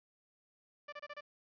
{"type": "tone bursts", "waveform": "15% pulse", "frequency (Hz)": 587.3, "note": "D5", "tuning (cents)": 0, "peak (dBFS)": -37, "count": 5, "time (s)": [0.88, 1.209], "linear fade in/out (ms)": 10, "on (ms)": 45, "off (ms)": 26, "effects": ["resampled to 11025 Hz", "11-bit"]}